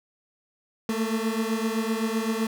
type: beating tone pair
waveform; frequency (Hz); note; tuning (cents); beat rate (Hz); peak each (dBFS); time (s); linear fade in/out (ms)
30% pulse; 220 / 227.8; A3 / A#3; 0 / -40; 7.8; -24 / -26; 0.89-2.47; 2
effects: none